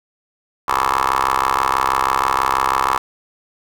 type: ring-modulated tone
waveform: 15% pulse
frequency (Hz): 66.2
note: C2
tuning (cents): +21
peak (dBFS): -6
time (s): 0.68-2.98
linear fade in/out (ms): 5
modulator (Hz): 1070
effects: none